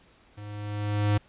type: tone with level ramp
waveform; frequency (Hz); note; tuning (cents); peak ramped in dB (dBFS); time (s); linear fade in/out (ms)
square; 103.83; G#2; 0; -40 to -20; 0.37-1.18; 10
effects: pink hiss -59 dBFS RMS until 1.28 s + resampled to 8000 Hz